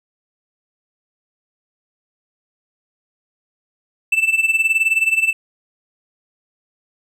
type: tone with tremolo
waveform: triangle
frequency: 2650 Hz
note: E7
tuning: 9 cents sharp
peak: -9 dBFS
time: 4.12-5.33 s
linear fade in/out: 5 ms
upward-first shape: sine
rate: 19 Hz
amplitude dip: 80%
effects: none